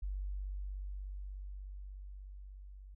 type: tone with level ramp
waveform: sine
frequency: 48.31 Hz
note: G1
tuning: 25 cents flat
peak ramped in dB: -35 to -49 dBFS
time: 0.02-2.95 s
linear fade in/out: 10 ms
effects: none